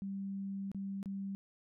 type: tone with dropouts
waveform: sine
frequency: 196 Hz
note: G3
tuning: in tune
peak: -37 dBFS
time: 0.02-1.35 s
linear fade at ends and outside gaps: 0 ms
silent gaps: 0.716-0.747 / 1.029-1.058 s
effects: none